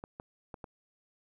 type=clicks; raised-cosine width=1 ms; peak=-28 dBFS; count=4; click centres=0.039 / 0.199 / 0.542 / 0.642 s; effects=11-bit